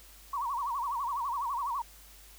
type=tone with vibrato; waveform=sine; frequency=1030 Hz; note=C6; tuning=28 cents flat; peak=-30 dBFS; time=0.33-1.82 s; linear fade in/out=5 ms; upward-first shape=sine; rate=12 Hz; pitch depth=190 cents each way; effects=added 50 Hz sine -55 dBFS peak until 2.38 s + white hiss -55 dBFS RMS until 2.38 s